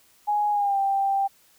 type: tone with pitch glide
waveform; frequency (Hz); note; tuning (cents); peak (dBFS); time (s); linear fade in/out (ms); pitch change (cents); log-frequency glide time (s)
sine; 832 to 786.7; G#5 to G5; +3 to +6; -20; 0.27-1.28; 20; -97; 0.51-0.78
effects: white hiss -59 dBFS RMS until 1.58 s